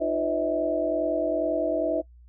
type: tone cluster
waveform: sine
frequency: 307.7 / 350 / 507 / 597 / 647 Hz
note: D#4 / F4 / B4 / D5 / E5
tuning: -19 / +4 / +45 / +28 / -32 cents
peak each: -30 / -32 / -32 / -33 / -25 dBFS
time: 0-2.02 s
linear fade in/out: 20 ms
effects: noise-tail reverb RT60 0.1 s tail -22 dB re dry + added 60 Hz sine -48 dBFS peak until 2.28 s